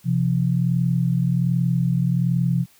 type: tone pair together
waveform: sine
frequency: 130.3 / 171.57 Hz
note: C3 / F3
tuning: -7 / -30 cents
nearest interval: perfect fourth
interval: 477 cents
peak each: -20 dBFS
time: 0.04-2.66 s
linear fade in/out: 50 ms
effects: white hiss -55 dBFS RMS until 2.79 s